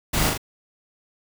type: noise with echo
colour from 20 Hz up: pink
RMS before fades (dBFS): -23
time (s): 0.13-0.3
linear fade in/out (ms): 10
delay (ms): 39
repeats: 2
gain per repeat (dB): -3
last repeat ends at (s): 0.378
effects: none